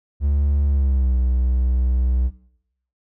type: tone with pitch glide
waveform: triangle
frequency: 71.5 to 62.6 Hz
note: D2 to B1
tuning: -46 to +24 cents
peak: -14 dBFS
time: 0.2-2.31 s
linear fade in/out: 50 ms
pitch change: -230 cents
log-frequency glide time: 0.65-1.16 s
effects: noise-tail reverb RT60 0.7 s tail -17 dB re dry